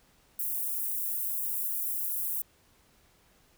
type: high-pass noise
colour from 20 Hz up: white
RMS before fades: -32 dBFS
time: 0.39-2.42 s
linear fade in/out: 5 ms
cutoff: 11000 Hz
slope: 24 dB/octave
effects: pink hiss -64 dBFS RMS until 3.57 s